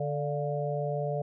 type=harmonic tone with a mistuned harmonic; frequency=146.6 Hz; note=D3; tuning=3 cents flat; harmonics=1 / 3 / 4 / 5; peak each=-32 / -35 / -33 / -37 dBFS; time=0-1.22 s; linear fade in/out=5 ms; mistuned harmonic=5; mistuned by=-65 cents; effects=none